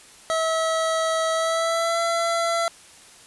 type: tone with pitch glide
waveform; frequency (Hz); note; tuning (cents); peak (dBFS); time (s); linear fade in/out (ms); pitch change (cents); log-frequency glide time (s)
25% pulse; 647 to 674.1; E5 to E5; -32 to +39; -17; 0.3-2.68; 0; +71; 1.32-1.99
effects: white hiss -48 dBFS RMS until 3.26 s + resampled to 24000 Hz